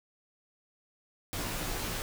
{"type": "noise with comb filter", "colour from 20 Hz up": "pink", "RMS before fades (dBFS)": -35, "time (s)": [1.33, 2.02], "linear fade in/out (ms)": 0, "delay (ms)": 15, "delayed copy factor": -0.95, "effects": []}